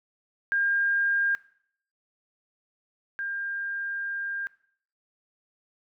sine tone pair in turn, 1608 / 1601.5 Hz, G6 / G6, +44 / +37 cents, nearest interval unison, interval 7 cents, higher first, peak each -22 / -29 dBFS, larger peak first, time 0.52-1.35 / 3.19-4.47 s, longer second, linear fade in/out 0 ms, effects noise-tail reverb RT60 0.6 s tail -19 dB re dry

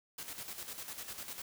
white noise with tremolo, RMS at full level -43 dBFS, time 0.18-1.42 s, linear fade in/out 5 ms, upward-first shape square, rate 10 Hz, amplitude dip 55%, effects none

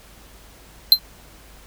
square tone with exponential decay, 4115 Hz, C8, 30 cents flat, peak -3 dBFS, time 0.92-0.99 s, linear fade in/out 1 ms, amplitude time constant 15 ms, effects added 50 Hz sine -48 dBFS peak until 1.66 s + pink hiss -48 dBFS RMS until 1.66 s

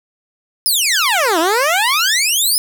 15% pulse exponential two-way sweep, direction down then up, 5280 to 311.1 to 5280 Hz, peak -6 dBFS, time 0.66-2.58 s, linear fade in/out 0 ms, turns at 1.39 s, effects none

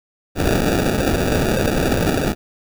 blue noise with sample-and-hold, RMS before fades -18 dBFS, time 0.35-2.35 s, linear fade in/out 50 ms, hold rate 1050 Hz, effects none

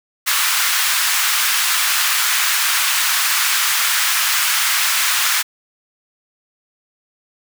pink high-pass noise, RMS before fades -17 dBFS, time 0.26-5.43 s, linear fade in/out 20 ms, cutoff 1200 Hz, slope 24 dB/octave, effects none

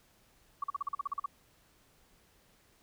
sine tone bursts, 1134 Hz, C#6, 39 cents sharp, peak -30 dBFS, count 11, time 0.62-1.26 s, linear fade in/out 5 ms, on 20 ms, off 42 ms, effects pink hiss -66 dBFS RMS until 2.82 s

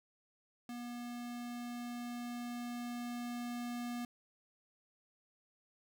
square tone with level ramp, 241 Hz, B3, 42 cents flat, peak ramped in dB -43 to -39 dBFS, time 0.69-4.05 s, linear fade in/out 2 ms, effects none

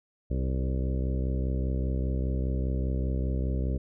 harmonic tone with a mistuned harmonic, 65 Hz, C2, 11 cents flat, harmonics 1 / 2 / 3 / 4 / 5 / 6 / 7 / 8 / 9, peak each -27 / -33 / -37 / -39 / -41 / -43 / -44 / -45 / -46 dBFS, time 0.3-3.78 s, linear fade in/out 10 ms, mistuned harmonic 7, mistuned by -16 cents, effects none

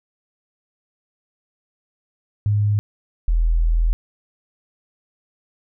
sine tone pair in turn, 103.83 / 41.2 Hz, G#2 / E1, 0 / 0 cents, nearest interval octave + major third, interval 1600 cents, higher first, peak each -15 / -14 dBFS, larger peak second, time 2.46-2.79 / 3.28-3.93 s, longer second, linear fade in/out 0 ms, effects none

